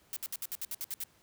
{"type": "noise bursts", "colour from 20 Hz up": "blue", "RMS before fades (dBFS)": -37, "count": 10, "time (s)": [0.13, 1.037], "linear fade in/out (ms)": 0, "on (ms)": 34, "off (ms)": 63, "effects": ["pink hiss -65 dBFS RMS until 1.22 s", "high-pass 60 Hz 12 dB/octave"]}